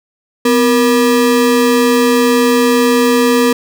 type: ring-modulated tone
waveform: square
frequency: 361.8 Hz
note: F#4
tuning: 39 cents flat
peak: -6 dBFS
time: 0.45-3.53 s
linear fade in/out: 5 ms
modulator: 109 Hz
effects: none